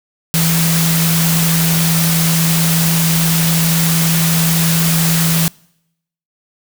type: tone in noise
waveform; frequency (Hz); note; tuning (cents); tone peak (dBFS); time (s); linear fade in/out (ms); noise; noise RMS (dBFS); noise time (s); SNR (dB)
sine; 164.81; E3; 0; -13; 0.34-5.48; 0; white; -17; 0.34-5.48; +1
effects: noise-tail reverb RT60 0.8 s tail -26 dB re dry